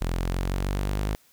sawtooth linear sweep, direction up, 42.02 to 51.91 Hz, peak -21 dBFS, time 0.01-1.15 s, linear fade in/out 0 ms, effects white hiss -60 dBFS RMS until 1.32 s

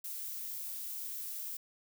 violet noise, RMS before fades -41 dBFS, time 0.04-1.57 s, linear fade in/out 5 ms, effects none

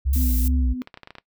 sine tone with vibrato, 63.9 Hz, C2, 40 cents flat, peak -18 dBFS, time 0.05-0.74 s, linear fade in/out 20 ms, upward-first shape sine, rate 2.5 Hz, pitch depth 140 cents each way
violet noise, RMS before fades -30 dBFS, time 0.13-0.48 s, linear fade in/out 2 ms
sine tone with tremolo, 251.9 Hz, B3, 34 cents sharp, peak -25 dBFS, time 0.16-0.82 s, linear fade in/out 0 ms, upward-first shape triangle, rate 3.3 Hz, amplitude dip 45%
clicks, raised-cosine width 0.3 ms, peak -23 dBFS, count 9, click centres 0.819 / 0.874 / 0.942 / 0.974 / 1.033 / 1.074 / 1.106 / 1.153 / 1.184 s
effects noise-tail reverb RT60 0.1 s tail -19 dB re dry

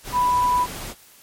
sine tone in noise, 989 Hz, B5, 2 cents sharp, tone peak -16 dBFS, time 0.12-0.67 s, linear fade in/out 50 ms, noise pink, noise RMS -33 dBFS, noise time 0.03-0.95 s, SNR +14 dB, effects white hiss -50 dBFS RMS until 1.22 s + MP3 64 kbps

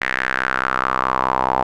sawtooth tone with band-pass filter sweep, 64.7 Hz, C2, 19 cents flat, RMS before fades -20 dBFS, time 0.01-1.63 s, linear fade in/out 5 ms, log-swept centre 1900 to 860 Hz, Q 4.3, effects none

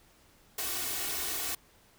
white noise with comb filter, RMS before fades -34 dBFS, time 0.58-1.55 s, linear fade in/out 5 ms, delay 2.7 ms, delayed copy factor +0.75, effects pink hiss -62 dBFS RMS until 1.98 s

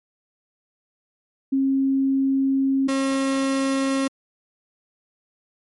sine / 35% pulse tone pair in turn, 270 / 270 Hz, C#4 / C#4, -45 / -45 cents, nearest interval unison, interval 0 cents, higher neither, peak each -17 / -18 dBFS, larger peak first, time 1.52-2.88 / 2.88-4.08 s, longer first, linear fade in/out 10 ms, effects MP3 48 kbps

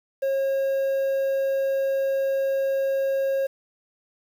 triangle tone with quantisation, 542 Hz, C#5, 39 cents flat, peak -19 dBFS, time 0.22-3.47 s, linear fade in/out 10 ms, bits 8, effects none

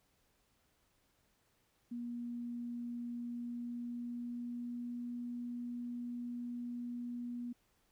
sine tone with pitch glide, 239.1 to 241.5 Hz, A#3 to B3, +44 to -39 cents, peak -39 dBFS, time 1.91-7.53 s, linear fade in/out 10 ms, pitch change +17 cents, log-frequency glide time 3.22-5.15 s, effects pink hiss -75 dBFS RMS until 7.91 s

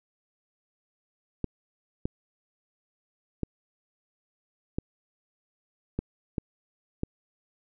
clicks, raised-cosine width 3 ms, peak -15 dBFS, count 7, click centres 1.443 / 2.055 / 3.433 / 4.785 / 5.99 / 6.382 / 7.034 s, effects none

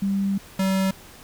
sine / square tone pair in turn, 196.8 / 191.31 Hz, G3 / G3, +7 / -42 cents, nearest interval unison, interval 49 cents, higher first, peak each -20 dBFS, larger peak neither, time 0.02-0.38 / 0.59-0.91 s, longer first, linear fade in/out 5 ms, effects pink hiss -46 dBFS RMS until 1.23 s

